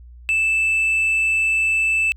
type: tone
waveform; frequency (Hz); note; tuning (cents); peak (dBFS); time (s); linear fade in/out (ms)
sine; 2637; E7; 0; -13; 0.29-2.12; 0
effects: tanh soft clip ceiling -15 dBFS + added 60 Hz sine -39 dBFS peak until 2.16 s